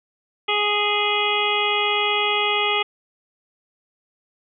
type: harmonic tone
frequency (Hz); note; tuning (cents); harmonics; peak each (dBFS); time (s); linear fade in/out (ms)
415.3; G#4; 0; 1 / 2 / 3 / 5 / 6 / 7 / 8; -26 / -26 / -26 / -26 / -26 / -26 / -26; 0.48-2.83; 10
effects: none